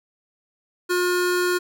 square tone pair together, 358.2 / 1432.8 Hz, F4 / F6, +44 / +44 cents, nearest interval 2 octaves, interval 2400 cents, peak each -21 / -26 dBFS, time 0.89-1.59 s, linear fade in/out 20 ms, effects none

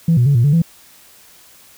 sine tone with pitch steps, 165.7 / 121.5 / 141.9 / 117.8 / 144.6 / 166.6 Hz, E3 / B2 / C#3 / A#2 / D3 / E3, +9 / -28 / +41 / +19 / -27 / +19 cents, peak -8 dBFS, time 0.08-0.62 s, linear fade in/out 5 ms, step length 90 ms, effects tanh soft clip ceiling -6 dBFS + white hiss -46 dBFS RMS until 1.77 s

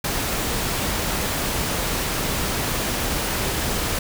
pink noise, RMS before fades -24 dBFS, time 0.04-3.99 s, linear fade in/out 5 ms, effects none

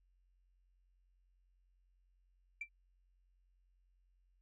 sine tone with exponential decay, 2346 Hz, D7, 2 cents flat, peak -35 dBFS, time 2.61-2.69 s, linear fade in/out 5 ms, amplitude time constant 16 ms, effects tanh soft clip ceiling -35 dBFS + added 45 Hz sine -70 dBFS peak until 4.41 s

